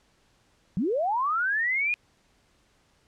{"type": "linear sweep", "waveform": "sine", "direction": "up", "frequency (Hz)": [160, 2478], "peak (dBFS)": -23, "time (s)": [0.77, 1.94], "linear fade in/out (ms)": 0, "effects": ["pink hiss -65 dBFS RMS until 3.07 s", "low-pass 8000 Hz 12 dB/octave"]}